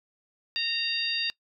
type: harmonic tone with a mistuned harmonic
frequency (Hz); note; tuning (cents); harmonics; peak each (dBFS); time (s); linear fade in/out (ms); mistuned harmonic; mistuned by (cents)
923; A#5; -17; 2 / 3 / 4 / 5; -36 / -30 / -31 / -31; 0.56-1.3; 0; 5; +38
effects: noise-tail reverb RT60 0.1 s tail -22 dB re dry